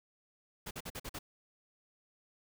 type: noise bursts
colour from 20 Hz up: pink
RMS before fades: -42 dBFS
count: 6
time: 0.66-1.19 s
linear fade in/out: 10 ms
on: 50 ms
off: 46 ms
effects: none